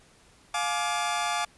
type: chord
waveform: sawtooth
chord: D diminished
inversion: first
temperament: just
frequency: 704.8 / 845.8 / 1174.7 Hz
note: F5 / Ab5 / D6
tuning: +16 / +31 / 0 cents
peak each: -27 dBFS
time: 0.54-1.45 s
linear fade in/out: 5 ms
effects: pink hiss -58 dBFS RMS until 1.57 s + resampled to 24000 Hz